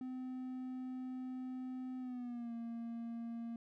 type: tone with pitch glide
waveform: triangle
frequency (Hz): 256 to 232.1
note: C4 to A#3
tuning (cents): -38 to -7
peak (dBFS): -39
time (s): 0.01-3.56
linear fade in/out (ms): 2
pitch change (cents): -169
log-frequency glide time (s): 1.99-2.53
effects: none